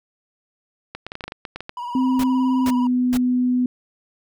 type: clicks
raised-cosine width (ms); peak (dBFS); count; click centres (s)
0.3; -15; 12; 0.95 / 1.066 / 1.119 / 1.154 / 1.208 / 1.24 / 1.28 / 1.321 / 1.452 / 1.56 / 1.606 / 1.694
type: tone with vibrato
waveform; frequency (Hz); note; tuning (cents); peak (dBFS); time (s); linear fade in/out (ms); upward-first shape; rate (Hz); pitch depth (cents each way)
triangle; 970; B5; -31; -25; 1.77-2.87; 2; sine; 19; 50
type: tone with pitch glide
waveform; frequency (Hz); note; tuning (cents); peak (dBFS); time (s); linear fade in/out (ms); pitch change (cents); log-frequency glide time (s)
sine; 258.6 to 249.6; C4 to B3; -20 to +19; -16; 1.95-3.66; 2; -61; 2.64-2.74
type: noise bursts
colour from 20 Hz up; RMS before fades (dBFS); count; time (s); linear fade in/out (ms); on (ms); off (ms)
pink; -29; 3; 2.19-3.174; 5; 48; 420
effects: none